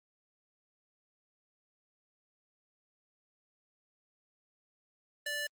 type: tone with high-pass filter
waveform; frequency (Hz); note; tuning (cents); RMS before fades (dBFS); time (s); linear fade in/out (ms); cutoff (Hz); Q
square; 585; D5; -7; -36; 5.26-5.47; 5; 1400; 1.5
effects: Opus 24 kbps